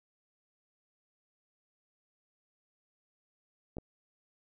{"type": "clicks", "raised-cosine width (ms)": 2, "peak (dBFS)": -27, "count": 2, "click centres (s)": [3.769, 3.784], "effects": []}